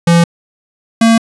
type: tone pair in turn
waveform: square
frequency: 169.9 / 227.4 Hz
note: F3 / A#3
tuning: -47 / -43 cents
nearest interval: perfect fourth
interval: 504 cents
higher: second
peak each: -6 dBFS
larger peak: neither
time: 0.07-0.24 / 1.01-1.18 s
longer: neither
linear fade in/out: 5 ms
effects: resampled to 24000 Hz